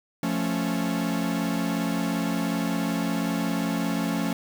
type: chord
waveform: 45% pulse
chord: F augmented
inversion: none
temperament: equal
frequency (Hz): 174.61 / 220 / 277.2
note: F3 / A3 / C#4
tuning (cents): 0 / 0 / 0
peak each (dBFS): -29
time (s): 0.23-4.33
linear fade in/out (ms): 2
effects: 8-bit